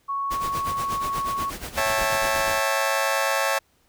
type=tone; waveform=sine; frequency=1108.7 Hz; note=C#6; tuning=in tune; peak=-24 dBFS; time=0.08-1.51 s; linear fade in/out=20 ms
type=noise with tremolo; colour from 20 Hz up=pink; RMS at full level=-32 dBFS; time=0.3-2.6 s; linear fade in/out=20 ms; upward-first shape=sine; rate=8.3 Hz; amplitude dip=75%
type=chord; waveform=20% pulse; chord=A dominant seventh; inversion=first; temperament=just; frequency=550 / 660 / 792 / 880 Hz; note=C#5 / E5 / G5 / A5; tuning=-14 / +2 / +18 / 0 cents; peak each=-20 / -22 / -26 / -22 dBFS; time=1.77-3.59 s; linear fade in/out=10 ms
effects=pink hiss -64 dBFS RMS until 3.88 s